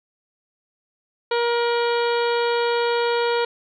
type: harmonic tone with a mistuned harmonic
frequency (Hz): 473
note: A#4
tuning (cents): +25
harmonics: 1 / 2 / 3 / 4 / 5 / 6 / 7 / 8 / 9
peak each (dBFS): -20 / -25 / -29 / -35 / -34 / -37 / -36 / -37 / -36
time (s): 1.31-3.45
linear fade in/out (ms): 5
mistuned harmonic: 6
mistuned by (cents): +50
effects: none